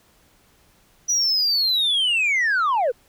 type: linear sweep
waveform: sine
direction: down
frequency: 5920 to 440 Hz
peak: -15 dBFS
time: 1.08-2.92 s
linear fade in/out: 20 ms
effects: tanh soft clip ceiling -16 dBFS + pink hiss -58 dBFS RMS until 3.08 s